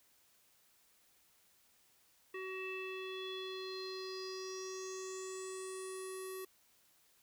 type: tone with low-pass filter sweep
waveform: square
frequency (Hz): 377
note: F#4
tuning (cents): +32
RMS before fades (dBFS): -44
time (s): 2.34-6.45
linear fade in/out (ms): 5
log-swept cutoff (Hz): 2300 to 12000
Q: 7.1
effects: white hiss -70 dBFS RMS until 7.22 s